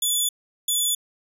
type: tone pair in turn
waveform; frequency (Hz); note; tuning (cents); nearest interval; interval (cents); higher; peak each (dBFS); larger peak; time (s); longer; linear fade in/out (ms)
10% pulse; 3455 / 3455; A7 / A7; -32 / -32; unison; 0; neither; -12; neither; 0.02-0.29 / 0.68-0.95; neither; 5
effects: resampled to 32000 Hz